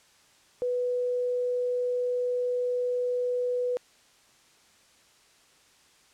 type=tone; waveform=sine; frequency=493.9 Hz; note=B4; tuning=in tune; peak=-25 dBFS; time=0.62-3.77 s; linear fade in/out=0 ms; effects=white hiss -60 dBFS RMS until 6.13 s + low-pass 8000 Hz 12 dB/octave